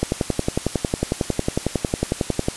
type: click train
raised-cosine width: 2 ms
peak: -5 dBFS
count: 28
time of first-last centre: 0.03-2.485 s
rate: 11 Hz
effects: white hiss -34 dBFS RMS until 2.56 s + resampled to 24000 Hz